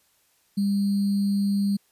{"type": "tone with sample-and-hold", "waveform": "sine", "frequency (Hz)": 200, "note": "G3", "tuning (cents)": 35, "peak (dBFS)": -20, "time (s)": [0.57, 1.77], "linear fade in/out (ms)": 10, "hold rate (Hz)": 4410, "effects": ["white hiss -65 dBFS RMS until 1.91 s", "resampled to 32000 Hz"]}